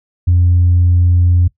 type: tone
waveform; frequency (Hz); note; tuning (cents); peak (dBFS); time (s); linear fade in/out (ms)
sine; 88; F2; +14; -6; 0.27-1.48; 10
effects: noise-tail reverb RT60 0.1 s tail -20 dB re dry + tanh soft clip ceiling -4 dBFS